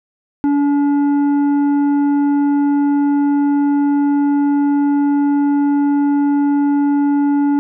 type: tone with tanh clipping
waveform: triangle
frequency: 286.1 Hz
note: D4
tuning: 45 cents flat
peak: -13 dBFS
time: 0.44-7.59 s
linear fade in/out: 0 ms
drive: 12 dB
effects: none